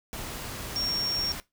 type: tone in noise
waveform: sine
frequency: 5540 Hz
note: F8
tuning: 15 cents flat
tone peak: -27 dBFS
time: 0.76-1.32 s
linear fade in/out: 0 ms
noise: pink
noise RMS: -37 dBFS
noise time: 0.13-1.4 s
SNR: +7 dB
effects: noise-tail reverb RT60 0.2 s tail -19 dB re dry